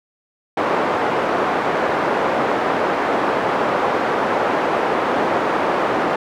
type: band-pass noise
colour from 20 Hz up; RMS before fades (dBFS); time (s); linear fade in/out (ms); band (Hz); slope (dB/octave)
pink; -19; 0.57-6.16; 5; 410 to 1200; 12
effects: none